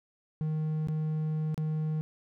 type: tone with dropouts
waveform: triangle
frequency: 155.56 Hz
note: D#3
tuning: in tune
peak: -26 dBFS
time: 0.41-2.01 s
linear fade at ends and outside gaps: 0 ms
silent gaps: 0.873-0.885 / 1.544-1.578 s
effects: none